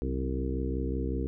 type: harmonic tone with a mistuned harmonic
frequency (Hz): 65.41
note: C2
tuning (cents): 0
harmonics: 1 / 2 / 3 / 4 / 5 / 6 / 7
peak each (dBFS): -31 / -38 / -40 / -36 / -38 / -39 / -39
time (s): 0.02-1.27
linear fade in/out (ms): 0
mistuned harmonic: 3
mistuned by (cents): -59
effects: none